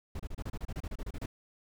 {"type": "noise bursts", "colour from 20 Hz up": "brown", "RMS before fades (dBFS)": -37, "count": 15, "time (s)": [0.15, 1.26], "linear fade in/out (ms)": 5, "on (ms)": 46, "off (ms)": 30, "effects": []}